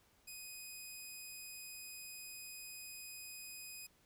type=tone; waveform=10% pulse; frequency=2500 Hz; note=D#7; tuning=8 cents sharp; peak=-39 dBFS; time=0.27-3.87 s; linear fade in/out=10 ms; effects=pink hiss -71 dBFS RMS until 4.05 s